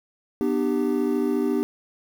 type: chord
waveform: triangle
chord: G major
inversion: first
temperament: equal with one note detuned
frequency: 246.9 / 301.1 / 392 Hz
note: B3 / D4 / G4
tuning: 0 / +43 / 0 cents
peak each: -23 dBFS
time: 0.41-1.63 s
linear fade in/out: 0 ms
effects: 8-bit